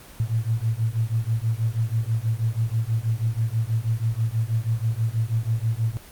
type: beating tone pair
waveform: sine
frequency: 110 / 116.2 Hz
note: A2 / A#2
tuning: 0 / -5 cents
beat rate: 6.2 Hz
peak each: -24 dBFS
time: 0.2-5.97 s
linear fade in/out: 0 ms
effects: pink hiss -45 dBFS RMS until 6.11 s + Opus 24 kbps